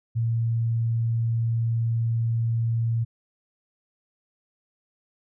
sine tone, 115.1 Hz, A#2, 22 cents flat, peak -21 dBFS, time 0.15-3.05 s, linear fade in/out 20 ms, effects none

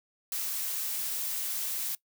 blue noise, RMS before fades -33 dBFS, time 0.32-1.95 s, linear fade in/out 2 ms, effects noise-tail reverb RT60 0.1 s tail -20 dB re dry

